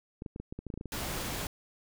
clicks, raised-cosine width 3 ms, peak -26 dBFS, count 12, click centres 0.221 / 0.262 / 0.361 / 0.4 / 0.525 / 0.59 / 0.667 / 0.702 / 0.74 / 0.776 / 0.811 / 0.857 s
pink noise, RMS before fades -36 dBFS, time 0.92-1.47 s, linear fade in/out 2 ms
effects none

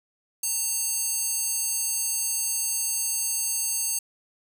square tone with high-pass filter, 912 Hz, A#5, 38 cents flat, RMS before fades -27 dBFS, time 0.43-3.99 s, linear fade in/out 5 ms, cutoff 7500 Hz, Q 2, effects 10-bit

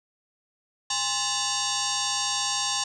sine tone with frequency modulation, 1046.5 Hz, C6, in tune, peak -24 dBFS, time 0.9-2.84 s, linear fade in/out 5 ms, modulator 929 Hz, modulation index 7.1, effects none

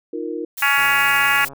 sine chord, Eb suspended second, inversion none, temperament just, 311.1 / 350 / 466.7 Hz, Eb4 / F4 / Bb4, 0 / +4 / +2 cents, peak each -28 dBFS, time 0.13-0.45 s, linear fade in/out 5 ms
blue noise, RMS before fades -29 dBFS, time 0.57-1.49 s, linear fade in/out 10 ms
harmonic tone, 280.2 Hz, C#4, 19 cents sharp, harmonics 3 / 4 / 5 / 6 / 7 / 8 / 9 / 10, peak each -25 / -23 / -21 / -20 / -22 / -25 / -23 / -25 dBFS, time 0.62-1.45 s, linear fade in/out 5 ms
click train, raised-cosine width 1 ms, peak -26 dBFS, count 105, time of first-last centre 0.78-1.534 s, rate 138 Hz
effects none

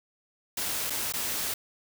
white noise with dropouts, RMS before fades -31 dBFS, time 0.57-1.54 s, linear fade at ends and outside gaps 5 ms, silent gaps 0.899-0.903 / 1.124-1.136 s, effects none

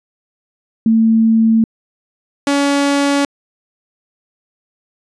sine / sawtooth tone pair in turn, 224.2 / 282.5 Hz, A3 / C#4, +33 / +33 cents, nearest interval major third, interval 400 cents, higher second, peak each -8 dBFS, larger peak neither, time 0.86-1.64 / 2.47-3.25 s, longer neither, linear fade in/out 2 ms, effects resampled to 22050 Hz

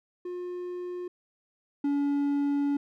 triangle tone pair in turn, 357.2 / 284.6 Hz, F4 / C#4, +39 / +46 cents, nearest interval major third, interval 393 cents, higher first, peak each -31 / -22 dBFS, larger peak second, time 0.25-1.08 / 1.84-2.77 s, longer second, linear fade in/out 5 ms, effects none

